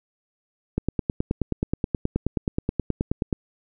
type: click train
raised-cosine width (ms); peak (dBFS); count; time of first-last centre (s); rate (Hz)
3; -9; 25; 0.78-3.328; 9.42
effects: none